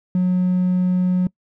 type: tone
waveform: triangle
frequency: 182 Hz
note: F#3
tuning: 28 cents flat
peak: -12 dBFS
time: 0.15-1.27 s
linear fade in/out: 2 ms
effects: noise-tail reverb RT60 0.1 s tail -25 dB re dry + tanh soft clip ceiling -10 dBFS